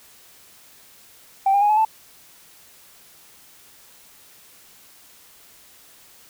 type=tone with pitch steps; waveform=sine; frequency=780 / 803.8 / 828.3 / 853.5 / 879.6 Hz; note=G5 / G5 / G#5 / G#5 / A5; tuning=-9 / +43 / -5 / +47 / -1 cents; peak=-13 dBFS; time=1.46-1.85 s; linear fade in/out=5 ms; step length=78 ms; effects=tanh soft clip ceiling -10 dBFS + white hiss -50 dBFS RMS until 6.29 s